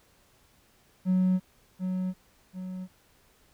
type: tone with echo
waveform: triangle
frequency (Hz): 184.9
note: F#3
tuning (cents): -1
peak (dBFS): -18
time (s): 1.05-1.4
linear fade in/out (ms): 50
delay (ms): 740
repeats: 2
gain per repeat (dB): -7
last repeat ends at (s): 2.88
effects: tanh soft clip ceiling -16 dBFS + pink hiss -63 dBFS RMS until 3.53 s